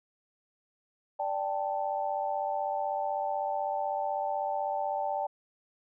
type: chord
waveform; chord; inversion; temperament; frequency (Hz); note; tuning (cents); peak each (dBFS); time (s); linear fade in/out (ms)
sine; D suspended fourth; none; equal; 587.3 / 784 / 880; D5 / G5 / A5; 0 / 0 / 0; -34 / -32 / -34; 1.19-5.27; 10
effects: none